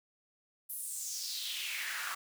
pink noise with high-pass filter sweep, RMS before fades -39 dBFS, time 0.69-2.15 s, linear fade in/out 10 ms, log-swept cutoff 12000 to 1200 Hz, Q 3.7, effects none

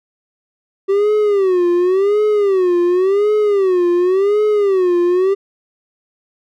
triangle tone with vibrato, 385.1 Hz, G4, 31 cents flat, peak -9 dBFS, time 0.88-5.35 s, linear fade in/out 20 ms, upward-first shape sine, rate 0.91 Hz, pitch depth 170 cents each way, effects none

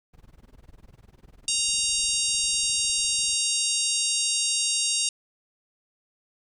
brown noise with tremolo, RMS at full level -47 dBFS, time 0.13-3.35 s, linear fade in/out 10 ms, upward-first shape sine, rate 20 Hz, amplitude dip 95%
harmonic tone, 932.3 Hz, A#5, in tune, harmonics 3 / 4 / 5 / 6 / 7 / 8 / 9 / 10, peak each -31 / -31 / -31 / -31 / -31 / -31 / -31 / -31 dBFS, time 1.48-5.09 s, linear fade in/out 2 ms
effects none

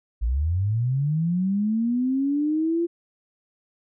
sine linear sweep, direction up, 51.9 to 345.2 Hz, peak -20 dBFS, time 0.21-2.87 s, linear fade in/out 20 ms, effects none

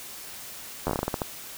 slowing click train, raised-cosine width 1 ms, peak -12 dBFS, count 11, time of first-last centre 0.87-1.218 s, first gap 11 ms, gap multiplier 1.24, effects white hiss -41 dBFS RMS until 1.57 s

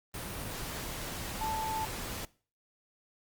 sine tone in noise, 880 Hz, A5, in tune, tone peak -32 dBFS, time 1.41-1.85 s, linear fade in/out 2 ms, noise pink, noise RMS -39 dBFS, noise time 0.14-2.25 s, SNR +4 dB, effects noise-tail reverb RT60 0.4 s tail -21 dB re dry + Opus 32 kbps

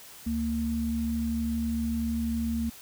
sine tone pair together, 72.26 / 229.4 Hz, D2 / A#3, -27 / -28 cents, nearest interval octave + minor sixth, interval 1999 cents, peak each -33 / -27 dBFS, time 0.26-2.7 s, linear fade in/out 10 ms, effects white hiss -48 dBFS RMS until 2.81 s

